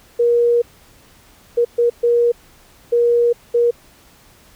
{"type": "tone bursts at uneven times", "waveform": "sine", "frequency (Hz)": 474.9, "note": "A#4", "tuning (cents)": 32, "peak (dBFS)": -11, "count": 6, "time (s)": [[0.19, 0.62], [1.57, 1.65], [1.78, 1.9], [2.03, 2.32], [2.92, 3.33], [3.54, 3.71]], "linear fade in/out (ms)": 10, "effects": ["pink hiss -49 dBFS RMS until 4.55 s"]}